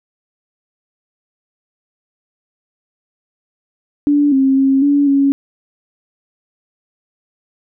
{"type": "tone with pitch steps", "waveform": "sine", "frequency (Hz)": [290.1, 268.1, 269.8, 285.5, 277.4], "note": ["D4", "C4", "C#4", "D4", "C#4"], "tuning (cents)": [-21, 42, -47, -49, 1], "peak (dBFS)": -9, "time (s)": [4.07, 5.32], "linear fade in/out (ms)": 0, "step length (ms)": 250, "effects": []}